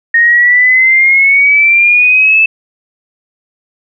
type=exponential sweep; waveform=sine; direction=up; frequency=1850 to 2637 Hz; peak=-4 dBFS; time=0.14-2.46 s; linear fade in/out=5 ms; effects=none